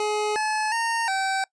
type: tone with pitch steps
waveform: 25% pulse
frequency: 422.1 / 860 / 920 / 771 Hz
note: G#4 / A5 / A#5 / G5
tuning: +28 / -40 / -23 / -29 cents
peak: -19 dBFS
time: 0-1.44 s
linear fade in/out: 2 ms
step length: 360 ms
effects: noise-tail reverb RT60 0.1 s tail -23 dB re dry + resampled to 22050 Hz